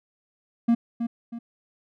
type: tone with echo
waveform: triangle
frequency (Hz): 233.4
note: A#3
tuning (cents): +2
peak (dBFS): -14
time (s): 0.68-0.75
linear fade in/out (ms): 10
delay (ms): 320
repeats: 2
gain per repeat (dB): -8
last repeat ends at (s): 1.39
effects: none